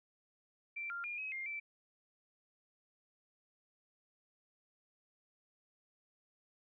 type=tone with pitch steps; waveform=sine; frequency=2348 / 1393 / 2415 / 2547 / 2116 / 2330 Hz; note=D7 / F6 / D7 / D#7 / C7 / D7; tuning=-1 / -5 / +48 / +40 / +19 / -14 cents; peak=-39 dBFS; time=0.76-1.6 s; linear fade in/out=10 ms; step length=140 ms; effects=none